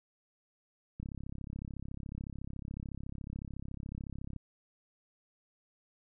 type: click train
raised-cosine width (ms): 5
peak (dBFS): -29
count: 115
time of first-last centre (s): 1-4.363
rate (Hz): 33.9
effects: none